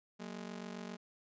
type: ring-modulated tone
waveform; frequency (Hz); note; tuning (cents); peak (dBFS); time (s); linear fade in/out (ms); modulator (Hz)
sawtooth; 207.7; G#3; 0; -36; 0.19-0.97; 20; 23.7
effects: resampled to 16000 Hz